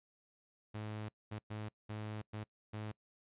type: tone bursts at uneven times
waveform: sawtooth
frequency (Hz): 107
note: A2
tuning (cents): -48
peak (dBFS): -37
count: 6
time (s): 0.74-1.09 / 1.31-1.39 / 1.5-1.69 / 1.89-2.22 / 2.33-2.44 / 2.73-2.92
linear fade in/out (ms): 10
effects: noise-tail reverb RT60 0.1 s tail -25 dB re dry + resampled to 8000 Hz